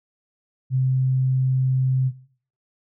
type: tone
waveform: sine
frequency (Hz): 130.4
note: C3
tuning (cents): -5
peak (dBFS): -17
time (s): 0.7-2.12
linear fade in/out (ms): 50
effects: noise-tail reverb RT60 0.5 s tail -17 dB re dry